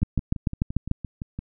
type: two click trains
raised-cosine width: 5 ms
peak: -19 / -9 dBFS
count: 9 / 7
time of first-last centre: 0.02-1.39 / 0.03-0.914 s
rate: 5.84 / 6.79 Hz
effects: none